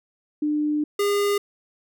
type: tone pair in turn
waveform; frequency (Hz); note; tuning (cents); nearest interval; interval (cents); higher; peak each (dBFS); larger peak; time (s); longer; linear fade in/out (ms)
sine / square; 299.4 / 406.5; D4 / G#4; +33 / -37; perfect fourth; 530; second; -20; neither; 0.42-0.84 / 0.99-1.38; first; 5
effects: none